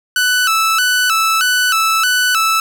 sawtooth tone with vibrato, 1400 Hz, F6, 4 cents sharp, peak -8 dBFS, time 0.16-2.6 s, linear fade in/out 2 ms, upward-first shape square, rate 1.6 Hz, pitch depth 110 cents each way, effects 7-bit

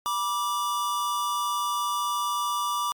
square tone pair together, 971.1 / 1174 Hz, B5 / D6, -29 / -1 cents, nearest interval minor third, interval 328 cents, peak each -31 / -27 dBFS, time 0.06-2.92 s, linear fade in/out 0 ms, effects MP3 96 kbps

